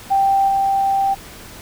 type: tone with level steps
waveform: sine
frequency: 784 Hz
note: G5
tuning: in tune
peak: -12 / -14 dBFS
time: 0.1-1.15 s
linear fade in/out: 20 ms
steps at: 0.48 s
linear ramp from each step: 5 ms
effects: pink hiss -38 dBFS RMS until 1.61 s